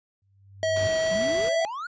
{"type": "tone with exponential growth", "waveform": "sine", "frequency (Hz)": 98, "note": "G2", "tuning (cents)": 0, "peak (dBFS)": -25, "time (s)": [0.22, 0.87], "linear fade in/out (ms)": 0, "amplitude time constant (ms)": 140}
{"type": "tone with pitch glide", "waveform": "square", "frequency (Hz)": [642, 659.7], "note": ["E5", "E5"], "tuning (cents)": [-46, 1], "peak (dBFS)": -23, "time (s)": [0.63, 1.65], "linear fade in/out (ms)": 0, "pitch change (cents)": 47, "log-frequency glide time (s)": [0.99, 1.37]}
{"type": "noise", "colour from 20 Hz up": "pink", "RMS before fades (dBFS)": -37, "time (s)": [0.76, 1.49], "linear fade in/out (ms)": 2}
{"type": "exponential sweep", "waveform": "triangle", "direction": "up", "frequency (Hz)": [176.3, 1480], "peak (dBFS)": -29, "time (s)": [1.11, 1.87], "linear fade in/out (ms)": 5}
{"effects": ["high-pass 60 Hz 12 dB/octave", "resampled to 16000 Hz"]}